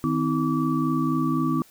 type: tone cluster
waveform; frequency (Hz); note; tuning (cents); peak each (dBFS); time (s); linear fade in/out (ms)
sine; 156.6 / 257 / 320.9 / 1153; D#3 / C4 / E4 / D6; +11 / -31 / -46 / -32; -27 / -24 / -26 / -29; 0.04-1.62; 0
effects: white hiss -54 dBFS RMS until 1.7 s